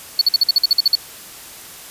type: tone bursts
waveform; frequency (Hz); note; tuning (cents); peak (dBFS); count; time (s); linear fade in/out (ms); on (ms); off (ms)
triangle; 4435; C#8; 0; -8; 11; 0.19-0.953; 2; 23; 51
effects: white hiss -37 dBFS RMS until 1.9 s + resampled to 32000 Hz